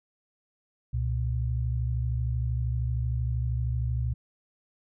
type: tone pair together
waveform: sine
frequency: 67.08 / 120 Hz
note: C2 / B2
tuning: +44 / -49 cents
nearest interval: minor seventh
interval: 1007 cents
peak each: -28 dBFS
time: 0.93-4.14 s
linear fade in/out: 10 ms
effects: none